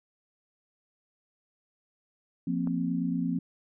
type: chord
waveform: sine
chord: F suspended fourth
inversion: none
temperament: just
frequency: 174.61 / 232.8 / 261.9 Hz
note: F3 / Bb3 / C4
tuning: 0 / -2 / +2 cents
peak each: -30 / -33 / -30 dBFS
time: 2.47-3.39 s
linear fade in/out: 5 ms
type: click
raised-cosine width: 1 ms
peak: -29 dBFS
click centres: 2.673 s
effects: none